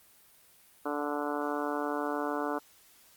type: harmonic tone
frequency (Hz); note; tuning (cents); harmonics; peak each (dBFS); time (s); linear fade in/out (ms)
146.4; D3; -5; 2 / 3 / 4 / 5 / 6 / 7 / 8 / 9 / 10; -35 / -37 / -38 / -39 / -40 / -40 / -41 / -42 / -42; 0.85-2.59; 10
effects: white hiss -60 dBFS RMS until 3.16 s + Opus 32 kbps